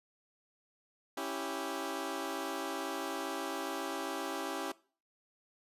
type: chord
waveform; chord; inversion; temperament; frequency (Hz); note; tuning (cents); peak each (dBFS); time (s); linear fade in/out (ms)
15% pulse; C# diminished; none; equal; 277.2 / 329.6 / 392; C#4 / E4 / G4; 0 / 0 / 0; -34; 1.17-4.72; 5
effects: noise-tail reverb RT60 0.4 s tail -20 dB re dry + resampled to 32000 Hz